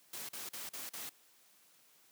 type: noise bursts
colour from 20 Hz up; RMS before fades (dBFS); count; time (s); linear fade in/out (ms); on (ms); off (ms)
white; -44; 5; 0.13-1.094; 5; 160; 41
effects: white hiss -66 dBFS RMS until 2.11 s + high-pass 150 Hz 12 dB/octave